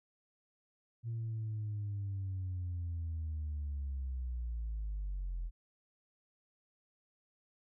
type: linear sweep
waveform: sine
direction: down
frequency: 116.54 to 41.2 Hz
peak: -34 dBFS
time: 1.03-5.51 s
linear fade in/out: 50 ms
effects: tanh soft clip ceiling -33 dBFS